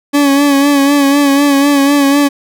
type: tone with vibrato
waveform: 40% pulse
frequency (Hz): 282.1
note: C#4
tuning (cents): +30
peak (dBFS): -6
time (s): 0.13-2.29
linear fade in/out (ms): 20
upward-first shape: sine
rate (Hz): 4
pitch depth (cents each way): 43
effects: none